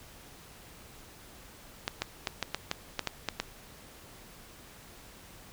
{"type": "clicks", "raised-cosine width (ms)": 0.2, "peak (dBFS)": -12, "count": 10, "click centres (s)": [1.879, 2.02, 2.272, 2.427, 2.546, 2.714, 2.993, 3.073, 3.287, 3.4], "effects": ["pink hiss -52 dBFS RMS until 5.52 s"]}